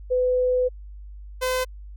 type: tone pair in turn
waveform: sine / sawtooth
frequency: 503 / 510.9 Hz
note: B4 / C5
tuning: +32 / -41 cents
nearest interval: unison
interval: 27 cents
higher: second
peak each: -18 dBFS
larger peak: neither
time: 0.1-0.69 / 1.41-1.65 s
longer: first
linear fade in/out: 20 ms
effects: added 50 Hz sine -37 dBFS peak until 1.96 s